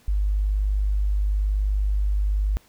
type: tone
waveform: sine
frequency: 50.5 Hz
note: G#1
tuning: 48 cents flat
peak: -19 dBFS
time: 0.08-2.57 s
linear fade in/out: 0 ms
effects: pink hiss -57 dBFS RMS until 2.68 s